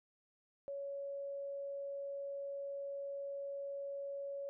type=tone; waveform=sine; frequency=559 Hz; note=C#5; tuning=14 cents sharp; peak=-40 dBFS; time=0.68-4.49 s; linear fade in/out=0 ms; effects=none